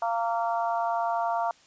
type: harmonic tone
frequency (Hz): 230.5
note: A#3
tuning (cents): -19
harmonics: 3 / 4 / 5 / 6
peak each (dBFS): -27 / -29 / -34 / -38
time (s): 0.02-1.51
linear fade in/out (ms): 2
effects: white hiss -58 dBFS RMS until 1.66 s + resampled to 16000 Hz